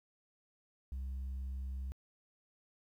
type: tone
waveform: sine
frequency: 65.8 Hz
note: C2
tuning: 10 cents sharp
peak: -35 dBFS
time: 0.92-1.92 s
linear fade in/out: 0 ms
effects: tanh soft clip ceiling -37 dBFS + 12-bit